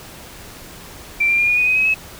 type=tone with pitch steps; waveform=sine; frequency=2349 / 2380 / 2412 / 2445 / 2477 / 2510 / 2544 / 2578 Hz; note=D7 / D7 / D7 / D#7 / D#7 / D#7 / D#7 / E7; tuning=0 / +22 / +46 / -31 / -8 / +15 / +38 / -39 cents; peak=-13 dBFS; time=1.2-1.944 s; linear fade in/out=10 ms; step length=93 ms; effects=pink hiss -38 dBFS RMS until 2.19 s